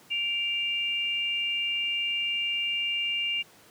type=tone pair together; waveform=sine; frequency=2340 / 2800 Hz; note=D7 / F7; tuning=-7 / +4 cents; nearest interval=minor third; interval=311 cents; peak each=-32 / -27 dBFS; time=0.1-3.43 s; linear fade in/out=20 ms; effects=pink hiss -55 dBFS RMS until 3.7 s + high-pass 150 Hz 12 dB/octave